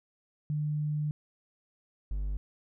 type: tone pair in turn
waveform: sine / triangle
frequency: 150 / 49.97 Hz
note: D3 / G1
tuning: +37 / +34 cents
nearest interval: octave + perfect fifth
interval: 1903 cents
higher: first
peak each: -28 dBFS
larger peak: neither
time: 0.5-1.11 / 2.11-2.37 s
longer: first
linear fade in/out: 0 ms
effects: none